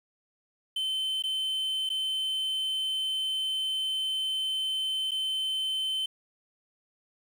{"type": "tone with dropouts", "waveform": "triangle", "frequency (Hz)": 3075, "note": "G7", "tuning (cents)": -34, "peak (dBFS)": -26, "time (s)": [0.76, 6.06], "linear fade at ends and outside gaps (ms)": 5, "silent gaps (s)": [[1.224, 1.237], [1.892, 1.9], [5.11, 5.116]], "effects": ["9-bit"]}